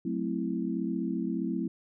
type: chord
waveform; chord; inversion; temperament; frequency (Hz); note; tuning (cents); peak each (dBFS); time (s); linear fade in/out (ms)
sine; F# half-diminished seventh; none; equal; 185 / 220 / 261.6 / 329.6; F#3 / A3 / C4 / E4; 0 / 0 / 0 / 0; -34; 0.05-1.68; 5
effects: none